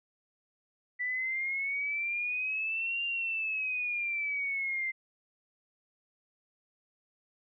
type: exponential two-way sweep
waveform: sine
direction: up then down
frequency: 1968 to 2794 to 2078 Hz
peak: -30 dBFS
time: 0.99-4.92 s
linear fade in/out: 20 ms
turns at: 3.04 s
effects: none